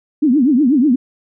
sine tone with vibrato, 271.8 Hz, C#4, 34 cents flat, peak -9 dBFS, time 0.22-0.96 s, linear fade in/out 10 ms, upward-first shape triangle, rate 8.2 Hz, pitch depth 300 cents each way, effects none

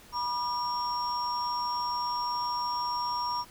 sine tone cluster, 973 / 1199 / 5540 Hz, B5 / D6 / F8, -26 / +36 / -15 cents, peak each -29 / -35 / -35 dBFS, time 0.12-3.45 s, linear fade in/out 50 ms, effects tanh soft clip ceiling -22 dBFS + pink hiss -53 dBFS RMS until 3.5 s

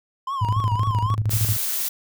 triangle tone with vibrato, 1028 Hz, C6, 31 cents flat, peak -22 dBFS, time 0.27-1.15 s, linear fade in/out 5 ms, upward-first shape triangle, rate 3.8 Hz, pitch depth 170 cents each way
sine tone with tremolo, 107.1 Hz, A2, 46 cents flat, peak -17 dBFS, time 0.41-1.57 s, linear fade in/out 10 ms, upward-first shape square, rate 13 Hz, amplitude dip 70%
blue noise, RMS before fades -25 dBFS, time 1.3-1.89 s, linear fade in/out 10 ms
effects none

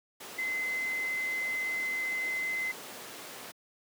sine tone in noise, 2053 Hz, C7, 33 cents flat, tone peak -30 dBFS, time 0.38-2.72 s, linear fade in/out 10 ms, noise pink, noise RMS -43 dBFS, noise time 0.2-3.52 s, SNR +10 dB, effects high-pass 300 Hz 12 dB/octave

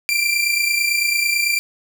sawtooth tone pair together, 2349 / 2378 Hz, D7 / D7, 0 / +21 cents, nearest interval unison, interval 21 cents, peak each -16 dBFS, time 0.09-1.59 s, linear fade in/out 0 ms, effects none

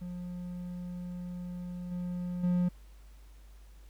triangle tone with level steps, 178 Hz, F3, 33 cents sharp, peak -35 / -31 / -23 dBFS, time 0.01-2.69 s, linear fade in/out 10 ms, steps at 1.91 / 2.43 s, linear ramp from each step 10 ms, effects added 50 Hz sine -50 dBFS peak until 3.89 s + pink hiss -65 dBFS RMS until 3.89 s

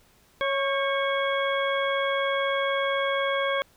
harmonic tone with a mistuned harmonic, 552 Hz, C#5, 7 cents flat, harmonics 1 / 2 / 3 / 4 / 6, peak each -26 / -29 / -31 / -32 / -34 dBFS, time 0.41-3.62 s, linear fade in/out 0 ms, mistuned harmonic 3, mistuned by -49 cents, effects pink hiss -60 dBFS RMS until 3.76 s

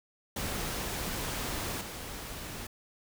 pink noise with level steps, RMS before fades -35 / -41 dBFS, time 0.36-2.67 s, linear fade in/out 5 ms, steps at 1.81 s, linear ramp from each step 2 ms, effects none

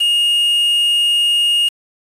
triangle tone with quantisation, 2850 Hz, F7, 34 cents sharp, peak -10 dBFS, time 0-1.69 s, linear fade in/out 10 ms, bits 5, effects resampled to 32000 Hz

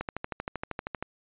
click train, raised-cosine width 0.5 ms, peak -17 dBFS, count 14, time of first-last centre 0.01-1.026 s, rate 12.8 Hz, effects resampled to 8000 Hz

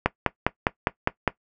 click train, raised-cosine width 0.5 ms, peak -3 dBFS, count 7, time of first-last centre 0.06-1.277 s, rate 4.93 Hz, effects noise-tail reverb RT60 0.1 s tail -18 dB re dry

